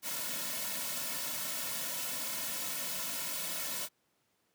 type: noise with comb filter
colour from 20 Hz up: white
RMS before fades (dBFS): -37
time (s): 0.02-3.89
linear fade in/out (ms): 50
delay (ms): 2.5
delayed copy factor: -0.8
effects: pink hiss -75 dBFS RMS until 4.54 s + high-pass 150 Hz 12 dB/octave